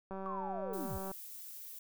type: click train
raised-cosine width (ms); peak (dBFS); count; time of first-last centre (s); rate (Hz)
1; -30; 194; 0.11-1.115; 192
type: linear sweep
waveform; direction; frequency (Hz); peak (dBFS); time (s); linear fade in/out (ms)
sine; down; 1154 to 46.25; -39; 0.26-0.98; 0
type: noise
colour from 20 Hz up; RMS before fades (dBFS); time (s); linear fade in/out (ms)
violet; -48; 0.73-1.79; 5
effects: none